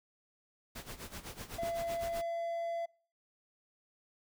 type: noise with tremolo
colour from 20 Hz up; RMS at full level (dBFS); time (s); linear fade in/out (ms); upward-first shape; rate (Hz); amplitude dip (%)
pink; -43; 0.75-2.22; 10; sine; 7.9; 80
type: tone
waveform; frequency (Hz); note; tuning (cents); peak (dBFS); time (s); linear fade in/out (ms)
triangle; 676; E5; +43; -32; 1.58-2.86; 10
type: click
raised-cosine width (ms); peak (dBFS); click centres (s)
3; -29; 1.634
effects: noise-tail reverb RT60 0.5 s tail -26 dB re dry